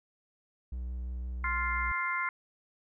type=tone with vibrato; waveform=triangle; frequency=61.74 Hz; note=B1; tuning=in tune; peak=-32 dBFS; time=0.72-1.92 s; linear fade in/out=5 ms; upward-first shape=sine; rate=5.8 Hz; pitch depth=16 cents each way
type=harmonic tone; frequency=349.2 Hz; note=F4; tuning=in tune; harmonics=3 / 4 / 5 / 6; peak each=-34 / -35 / -40 / -33 dBFS; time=1.44-2.29 s; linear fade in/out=2 ms
effects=none